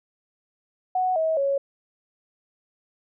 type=tone with pitch steps; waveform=sine; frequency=740 / 640.5 / 554.4 Hz; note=F#5 / E5 / C#5; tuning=0 / -50 / 0 cents; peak=-20 dBFS; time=0.95-1.58 s; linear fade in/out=5 ms; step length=210 ms; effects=none